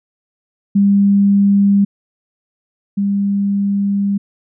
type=tone pair in turn; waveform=sine; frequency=200 / 200 Hz; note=G3 / G3; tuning=+35 / +35 cents; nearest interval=unison; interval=0 cents; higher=neither; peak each=-8 / -13 dBFS; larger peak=first; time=0.75-1.85 / 2.97-4.18 s; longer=second; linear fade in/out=10 ms; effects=none